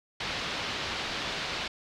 white low-pass noise, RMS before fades -34 dBFS, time 0.2-1.68 s, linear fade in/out 5 ms, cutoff 4300 Hz, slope 24 dB/octave, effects none

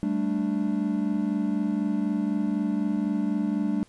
triangle chord, G suspended second, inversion none, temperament equal, 196 / 220 / 293.7 Hz, G3 / A3 / D4, 0 / 0 / 0 cents, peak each -26 dBFS, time 0.03-3.83 s, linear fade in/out 0 ms, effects pink hiss -59 dBFS RMS until 3.88 s + resampled to 24000 Hz

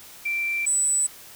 sine tone pair in turn, 2349 / 7951 Hz, D7 / B8, 0 / +11 cents, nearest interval octave + major sixth, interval 2111 cents, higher second, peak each -23 / -19 dBFS, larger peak second, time 0.25-0.66 / 0.66-1.07 s, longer neither, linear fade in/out 10 ms, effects white hiss -45 dBFS RMS until 1.35 s

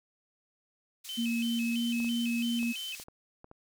pink band-pass noise, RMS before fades -46 dBFS, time 1.04-3.04 s, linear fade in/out 10 ms, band 3900 to 16000 Hz, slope 12 dB/octave
sine tone with vibrato, 2813 Hz, F7, 12 cents sharp, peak -36 dBFS, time 1.09-2.95 s, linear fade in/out 0 ms, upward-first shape square, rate 3 Hz, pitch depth 150 cents each way
sine tone with pitch glide, 233.1 to 235.3 Hz, A#3 to A#3, 0 to +16 cents, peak -28 dBFS, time 1.17-2.73 s, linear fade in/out 20 ms, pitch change +16 cents, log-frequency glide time 1.65-1.82 s
clicks, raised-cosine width 1 ms, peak -35 dBFS, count 7, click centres 2.002 / 2.046 / 2.63 / 2.999 / 3.084 / 3.444 / 3.514 s
effects none

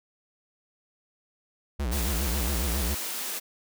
square tone with vibrato, 64.1 Hz, C2, 35 cents flat, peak -27 dBFS, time 1.79-2.95 s, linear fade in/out 10 ms, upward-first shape sine, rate 7.3 Hz, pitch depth 220 cents each way
white high-pass noise, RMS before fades -33 dBFS, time 1.91-3.4 s, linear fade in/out 20 ms, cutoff 190 Hz, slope 96 dB/octave
effects none

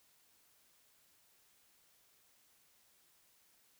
silence, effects white hiss -70 dBFS RMS until 3.79 s

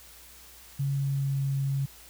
sine tone with pitch glide, 138.59 to 137.16 Hz, C#3 to C#3, 0 to -18 cents, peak -25 dBFS, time 0.79-1.86 s, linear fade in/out 10 ms, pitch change -18 cents, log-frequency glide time 0.96-1.43 s, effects added 60 Hz sine -57 dBFS peak until 2.09 s + white hiss -51 dBFS RMS until 2.09 s

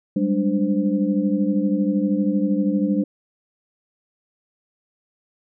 sine tone cluster, 193.7 / 206.4 / 294.8 / 516 Hz, G3 / G#3 / D4 / C5, -20 / -10 / +7 / -24 cents, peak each -22 / -22 / -22 / -30 dBFS, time 0.16-3.04 s, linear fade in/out 5 ms, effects none

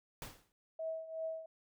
pink noise with exponential decay, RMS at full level -43 dBFS, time 0.22-0.52 s, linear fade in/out 1 ms, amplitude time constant 65 ms
sine tone with tremolo, 645 Hz, E5, 38 cents flat, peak -35 dBFS, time 0.79-1.46 s, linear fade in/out 5 ms, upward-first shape triangle, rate 2.7 Hz, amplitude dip 80%
effects none

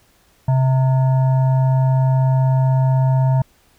sine tone with frequency modulation, 131.9 Hz, C3, 14 cents sharp, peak -12 dBFS, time 0.48-3.42 s, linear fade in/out 5 ms, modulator 784 Hz, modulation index 0.36, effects pink hiss -56 dBFS RMS until 3.78 s

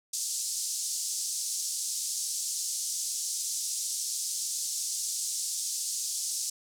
white band-pass noise, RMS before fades -33 dBFS, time 0.13-6.5 s, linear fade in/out 5 ms, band 5100 to 8800 Hz, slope 24 dB/octave, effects none

